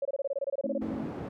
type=tone bursts; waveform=sine; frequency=554.4 Hz; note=C#5; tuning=in tune; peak=-27 dBFS; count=14; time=0.02-0.78 s; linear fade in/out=5 ms; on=32 ms; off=24 ms
type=chord; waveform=sine; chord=A diminished; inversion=none; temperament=just; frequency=220 / 264 / 316.8 Hz; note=A3 / C4 / Eb4; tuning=0 / +16 / +31 cents; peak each=-36 / -36 / -39 dBFS; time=0.64-1.07 s; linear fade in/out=2 ms
type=band-pass noise; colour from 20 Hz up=white; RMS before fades=-38 dBFS; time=0.81-1.29 s; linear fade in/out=10 ms; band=100 to 430 Hz; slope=12 dB/octave
effects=none